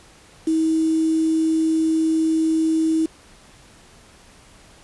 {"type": "tone with quantisation", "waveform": "sine", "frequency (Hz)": 320, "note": "D#4", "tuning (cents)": 49, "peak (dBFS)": -16, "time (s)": [0.47, 3.06], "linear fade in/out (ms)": 5, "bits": 6, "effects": ["pink hiss -49 dBFS RMS until 4.83 s", "resampled to 24000 Hz"]}